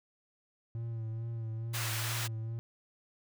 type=tone with vibrato; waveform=triangle; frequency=113.6 Hz; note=A#2; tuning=44 cents flat; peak=-33 dBFS; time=0.75-2.59 s; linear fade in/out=0 ms; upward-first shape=sine; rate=2.3 Hz; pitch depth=37 cents each way
type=high-pass noise; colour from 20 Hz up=pink; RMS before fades=-37 dBFS; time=1.73-2.28 s; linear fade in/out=20 ms; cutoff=1100 Hz; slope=12 dB/octave
effects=none